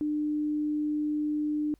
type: tone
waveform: sine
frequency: 300 Hz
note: D4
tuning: 37 cents sharp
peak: -26 dBFS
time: 0.01-1.74 s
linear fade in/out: 0 ms
effects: added 50 Hz sine -60 dBFS peak until 1.79 s + pink hiss -71 dBFS RMS until 1.79 s